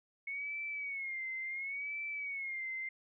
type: tone with vibrato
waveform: sine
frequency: 2195 Hz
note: C#7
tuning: 18 cents flat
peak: -37 dBFS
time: 0.27-2.89 s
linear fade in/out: 5 ms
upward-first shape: sine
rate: 0.71 Hz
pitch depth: 100 cents each way
effects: none